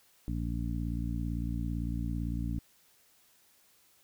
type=harmonic tone; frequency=57.8 Hz; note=A#1; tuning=14 cents flat; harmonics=1 / 2 / 3 / 4 / 5; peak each=-34 / -37 / -39 / -40 / -41 dBFS; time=0.28-2.59 s; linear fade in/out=0 ms; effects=white hiss -65 dBFS RMS until 4.03 s